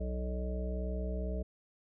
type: harmonic tone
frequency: 62.2 Hz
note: B1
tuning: 13 cents sharp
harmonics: 1 / 3 / 5 / 7 / 9 / 10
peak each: -34 / -41 / -49 / -44 / -49 / -44 dBFS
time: 0-1.43 s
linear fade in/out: 10 ms
effects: none